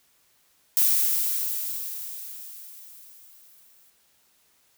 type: noise with exponential decay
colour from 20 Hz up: violet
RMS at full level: -19 dBFS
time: 0.77-3.9 s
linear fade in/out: 0 ms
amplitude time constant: 680 ms
effects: white hiss -64 dBFS RMS until 4.77 s